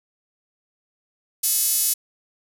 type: tone with high-pass filter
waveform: 5% pulse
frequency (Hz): 430.6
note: A4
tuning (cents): -37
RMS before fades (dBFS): -21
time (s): 1.43-1.94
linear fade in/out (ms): 10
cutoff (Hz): 8800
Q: 9.9
effects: none